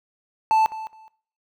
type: tone with echo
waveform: triangle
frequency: 879 Hz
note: A5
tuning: 2 cents flat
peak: -13 dBFS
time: 0.51-0.66 s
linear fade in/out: 0 ms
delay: 210 ms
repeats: 2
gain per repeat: -15 dB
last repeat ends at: 1.08 s
effects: noise-tail reverb RT60 0.5 s tail -19 dB re dry